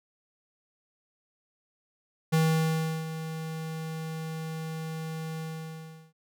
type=tone with ADSR envelope; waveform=square; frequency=160 Hz; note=D#3; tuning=49 cents sharp; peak=-21 dBFS; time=2.32-6.13 s; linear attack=17 ms; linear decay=710 ms; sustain=-13 dB; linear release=730 ms; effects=none